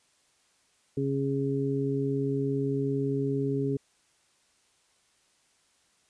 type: harmonic tone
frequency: 137.6 Hz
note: C#3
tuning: 12 cents flat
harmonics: 1 / 2 / 3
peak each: -30 / -30 / -30 dBFS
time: 0.97-3.77 s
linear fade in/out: 5 ms
effects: white hiss -67 dBFS RMS until 6.09 s + resampled to 22050 Hz